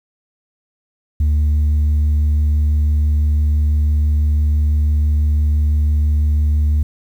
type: tone with vibrato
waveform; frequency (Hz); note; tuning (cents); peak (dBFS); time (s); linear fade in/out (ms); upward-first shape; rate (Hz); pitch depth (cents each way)
sine; 75; D2; +37; -9; 1.2-6.83; 5; triangle; 6; 9
effects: tanh soft clip ceiling -11 dBFS + 8-bit